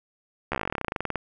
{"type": "slowing click train", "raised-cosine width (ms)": 0.5, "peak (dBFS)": -12, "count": 23, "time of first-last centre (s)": [0.52, 1.157], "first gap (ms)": 13, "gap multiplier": 1.07, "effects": []}